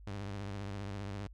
sawtooth tone with vibrato, 100.1 Hz, G2, 37 cents sharp, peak -35 dBFS, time 0.07-1.27 s, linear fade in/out 0 ms, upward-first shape triangle, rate 15 Hz, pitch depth 94 cents each way, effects added 50 Hz sine -50 dBFS peak until 1.33 s + low-pass 6000 Hz 12 dB/octave

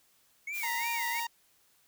triangle tone with vibrato, 2160 Hz, C#7, 45 cents flat, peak -33 dBFS, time 0.47-1.2 s, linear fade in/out 5 ms, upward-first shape sine, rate 2.9 Hz, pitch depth 180 cents each way
blue noise, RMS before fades -40 dBFS, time 0.52-1.27 s, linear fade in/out 50 ms
harmonic tone, 932 Hz, A#5, 1 cent flat, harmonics 1 / 2 / 3 / 4 / 5 / 6 / 7 / 8, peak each -34 / -40 / -44 / -46 / -48 / -50 / -51 / -52 dBFS, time 0.63-1.27 s, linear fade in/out 5 ms
effects white hiss -67 dBFS RMS until 1.87 s

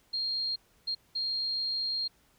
sine tone bursts at uneven times, 4222 Hz, C8, 15 cents sharp, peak -29 dBFS, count 3, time 0.13-0.56 / 0.87-0.95 / 1.15-2.08 s, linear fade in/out 10 ms, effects pink hiss -66 dBFS RMS until 2.38 s

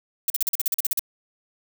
violet noise bursts, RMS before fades -22 dBFS, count 12, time 0.28-0.994 s, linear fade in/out 2 ms, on 21 ms, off 42 ms, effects none

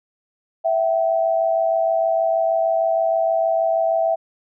sine tone pair together, 659.3 / 765.7 Hz, E5 / G5, 0 / -41 cents, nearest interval minor third, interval 259 cents, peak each -17 / -22 dBFS, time 0.64-4.16 s, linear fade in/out 20 ms, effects none

